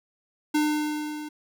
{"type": "tone with level ramp", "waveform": "square", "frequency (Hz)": 301.5, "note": "D4", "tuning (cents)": 46, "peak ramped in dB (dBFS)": [-20, -35], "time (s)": [0.54, 1.29], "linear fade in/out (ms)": 10, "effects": []}